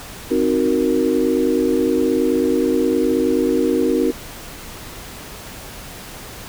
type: chord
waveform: sine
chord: C half-diminished seventh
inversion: none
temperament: equal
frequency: 261.6 / 311.1 / 370 / 466.2 Hz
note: C4 / Eb4 / Gb4 / Bb4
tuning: 0 / 0 / 0 / 0 cents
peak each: -20 dBFS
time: 0.3-4.12 s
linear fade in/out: 20 ms
effects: pink hiss -35 dBFS RMS until 6.48 s